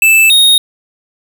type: tone pair in turn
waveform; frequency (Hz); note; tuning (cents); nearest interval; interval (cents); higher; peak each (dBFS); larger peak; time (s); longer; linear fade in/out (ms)
square; 2637 / 3729; E7 / A#7; 0 / 0; tritone; 600; second; -5; neither; 0.02-0.3 / 0.3-0.58; neither; 2
effects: 7-bit